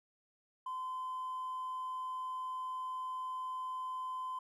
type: tone with hard clipping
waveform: triangle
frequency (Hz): 1026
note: C6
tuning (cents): -34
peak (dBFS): -37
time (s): 0.66-4.39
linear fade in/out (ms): 5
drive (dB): 2
effects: none